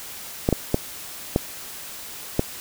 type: clicks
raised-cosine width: 2 ms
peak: -4 dBFS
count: 5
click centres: 0.489 / 0.527 / 0.744 / 1.361 / 2.394 s
effects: white hiss -37 dBFS RMS until 2.6 s